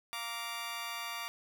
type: chord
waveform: 15% pulse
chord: Bb major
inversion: second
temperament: just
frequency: 699.2 / 932.3 / 1165.4 Hz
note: F5 / Bb5 / D6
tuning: +2 / 0 / -14 cents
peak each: -39 / -37 / -34 dBFS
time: 0.13-1.28 s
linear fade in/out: 0 ms
effects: none